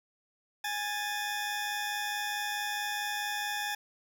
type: tone pair together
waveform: 20% pulse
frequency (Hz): 827.7 / 1760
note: G#5 / A6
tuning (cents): -6 / 0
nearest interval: octave + minor second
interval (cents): 1306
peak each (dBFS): -29 / -31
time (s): 0.64-3.75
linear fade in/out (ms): 5
effects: none